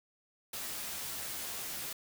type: noise with comb filter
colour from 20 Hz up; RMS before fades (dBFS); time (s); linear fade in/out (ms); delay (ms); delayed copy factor
white; -40; 0.53-1.93; 5; 14; +0.55
effects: none